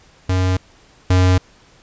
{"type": "tone pair in turn", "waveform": "square", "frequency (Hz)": [92.5, 91.91], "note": ["F#2", "F#2"], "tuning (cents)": [0, -11], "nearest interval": "unison", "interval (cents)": 11, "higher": "first", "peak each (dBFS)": [-15, -11], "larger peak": "second", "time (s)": [[0.29, 0.57], [1.1, 1.38]], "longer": "neither", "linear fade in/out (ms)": 5, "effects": ["pink hiss -50 dBFS RMS until 1.82 s", "resampled to 16000 Hz"]}